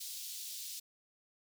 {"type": "high-pass noise", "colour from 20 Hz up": "pink", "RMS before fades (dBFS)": -44, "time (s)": [0, 0.8], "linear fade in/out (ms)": 10, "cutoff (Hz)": 3700, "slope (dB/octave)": 24, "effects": []}